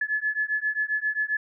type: beating tone pair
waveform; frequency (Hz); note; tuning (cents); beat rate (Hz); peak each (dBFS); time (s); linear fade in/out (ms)
sine; 1713 / 1720.5; A6 / A6; -47 / -39; 7.5; -27; 0.01-1.37; 5
effects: none